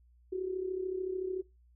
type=tone with amplitude modulation; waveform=sine; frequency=372.9 Hz; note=F#4; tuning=14 cents sharp; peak=-29 dBFS; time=0.32-1.42 s; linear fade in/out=10 ms; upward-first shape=sine; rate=33.6 Hz; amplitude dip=60%; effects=noise-tail reverb RT60 0.2 s tail -19 dB re dry + added 60 Hz sine -60 dBFS peak until 1.75 s